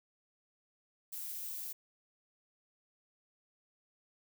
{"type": "noise", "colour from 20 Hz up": "violet", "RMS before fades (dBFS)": -42, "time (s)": [1.12, 1.73], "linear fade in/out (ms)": 10, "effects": []}